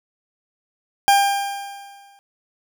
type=tone with exponential decay; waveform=40% pulse; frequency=799 Hz; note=G5; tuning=33 cents sharp; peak=-9 dBFS; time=1.08-2.19 s; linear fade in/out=0 ms; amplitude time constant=240 ms; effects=none